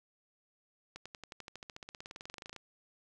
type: accelerating click train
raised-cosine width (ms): 0.2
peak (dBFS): -28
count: 28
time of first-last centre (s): 0.96-2.563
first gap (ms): 96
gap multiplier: 0.96
effects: none